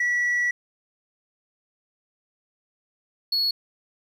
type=tone pair in turn; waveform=sine; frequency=1944 / 4364 Hz; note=B6 / C#8; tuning=-28 / -28 cents; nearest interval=octave + major second; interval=1400 cents; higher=second; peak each=-18 dBFS; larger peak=neither; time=0-0.51 / 3.32-3.51 s; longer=first; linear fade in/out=5 ms; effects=tanh soft clip ceiling -19 dBFS + 9-bit